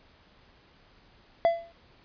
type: tone with exponential decay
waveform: triangle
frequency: 674 Hz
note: E5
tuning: 38 cents sharp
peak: -14 dBFS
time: 1.45-1.72 s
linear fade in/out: 0 ms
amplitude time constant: 58 ms
effects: pink hiss -59 dBFS RMS until 2.04 s + resampled to 11025 Hz